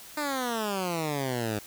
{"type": "exponential sweep", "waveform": "10% pulse", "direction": "down", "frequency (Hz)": [305.7, 102.8], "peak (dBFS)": -20, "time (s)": [0.17, 1.59], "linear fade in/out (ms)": 5, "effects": ["white hiss -47 dBFS RMS until 1.66 s"]}